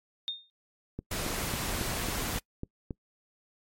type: tone with exponential decay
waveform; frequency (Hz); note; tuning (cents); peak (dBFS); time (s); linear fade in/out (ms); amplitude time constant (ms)
sine; 3659; A#7; -33; -27; 0.28-0.5; 0; 46
type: click train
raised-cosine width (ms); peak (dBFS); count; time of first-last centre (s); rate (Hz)
3; -22; 8; 0.99-2.908; 3.65
type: noise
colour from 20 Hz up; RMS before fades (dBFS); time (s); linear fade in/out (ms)
pink; -33; 1.11-2.39; 5
effects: noise-tail reverb RT60 0.1 s tail -24 dB re dry + MP3 64 kbps

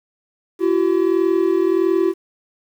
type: tone pair together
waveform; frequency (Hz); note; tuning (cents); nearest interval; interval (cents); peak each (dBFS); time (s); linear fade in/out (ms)
triangle; 338.8 / 380.3; E4 / F#4; +48 / +48; major second; 200; -15; 0.59-2.14; 50
effects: 8-bit

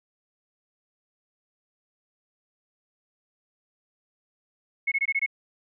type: tone bursts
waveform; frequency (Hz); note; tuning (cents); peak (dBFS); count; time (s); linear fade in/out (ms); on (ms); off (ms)
sine; 2187; C#7; -24; -21; 6; 4.87-5.263; 10; 48; 21
effects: none

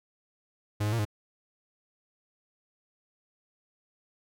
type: tone with pitch steps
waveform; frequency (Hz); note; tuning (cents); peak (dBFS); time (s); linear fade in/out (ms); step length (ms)
45% pulse; 104.5 / 105.9 / 116.3 / 104.8; G#2 / G#2 / A#2 / G#2; +11 / +34 / -4 / +16; -26; 0.8-1.052; 10; 63
effects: none

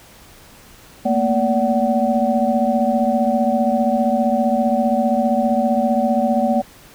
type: tone cluster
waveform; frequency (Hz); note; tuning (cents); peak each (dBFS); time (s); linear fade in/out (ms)
sine; 224 / 239.2 / 575 / 753; A3 / A#3 / D5 / F#5; +31 / +45 / -37 / +30; -20; 1.05-6.62; 10
effects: pink hiss -45 dBFS RMS until 6.94 s

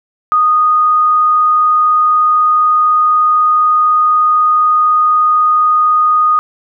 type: tone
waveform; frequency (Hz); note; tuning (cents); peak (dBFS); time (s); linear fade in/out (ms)
sine; 1237; D#6; -10; -7; 0.32-6.39; 0
effects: none

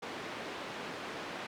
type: band-pass noise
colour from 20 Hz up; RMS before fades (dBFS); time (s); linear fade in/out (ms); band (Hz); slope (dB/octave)
pink; -42; 0.02-1.47; 10; 260 to 3200; 12
effects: none

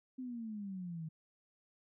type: exponential sweep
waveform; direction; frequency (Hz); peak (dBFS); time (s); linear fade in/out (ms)
sine; down; 261.6 to 155.56; -40; 0.18-1.09; 10
effects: none

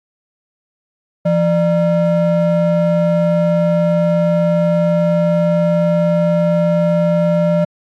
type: ring-modulated tone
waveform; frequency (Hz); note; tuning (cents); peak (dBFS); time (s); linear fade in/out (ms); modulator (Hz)
triangle; 384.6; G4; -33; -6; 1.25-7.65; 10; 214
effects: AAC 64 kbps

